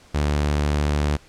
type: tone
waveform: sawtooth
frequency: 73.6 Hz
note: D2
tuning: 4 cents sharp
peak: -15 dBFS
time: 0.14-1.17 s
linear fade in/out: 10 ms
effects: pink hiss -51 dBFS RMS until 1.28 s + low-pass 8000 Hz 12 dB/octave